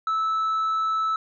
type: tone with tanh clipping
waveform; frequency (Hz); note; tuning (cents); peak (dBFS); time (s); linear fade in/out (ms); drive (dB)
triangle; 1309; E6; -13; -22; 0.07-1.16; 2; 7
effects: none